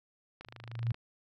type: click train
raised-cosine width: 0.3 ms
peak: -30 dBFS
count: 15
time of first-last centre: 0.41-0.944 s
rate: 26.2 Hz
type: tone with exponential growth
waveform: sine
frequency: 116.54 Hz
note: A#2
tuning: in tune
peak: -25 dBFS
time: 0.46-0.92 s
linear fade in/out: 5 ms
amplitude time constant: 100 ms
effects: none